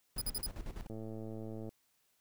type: noise with tremolo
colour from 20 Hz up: brown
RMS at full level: -41 dBFS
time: 0.16-0.87 s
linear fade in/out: 5 ms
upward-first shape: square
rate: 10 Hz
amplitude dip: 70%
type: tone bursts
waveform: 5% pulse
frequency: 4978 Hz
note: D#8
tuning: in tune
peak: -28 dBFS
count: 4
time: 0.18-0.464 s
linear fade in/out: 2 ms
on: 35 ms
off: 48 ms
type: click train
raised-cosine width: 2 ms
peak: -32 dBFS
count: 88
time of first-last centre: 0.9-1.691 s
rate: 110 Hz
effects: white hiss -75 dBFS RMS until 2.2 s